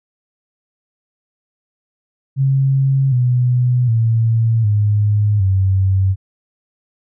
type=tone with pitch steps; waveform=sine; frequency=135.3 / 124.07 / 113.77 / 104.33 / 95.67 Hz; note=C#3 / B2 / A#2 / G#2 / G2; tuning=-42 / +8 / -42 / +8 / -42 cents; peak=-11 dBFS; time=2.36-6.16 s; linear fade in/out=50 ms; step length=760 ms; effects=none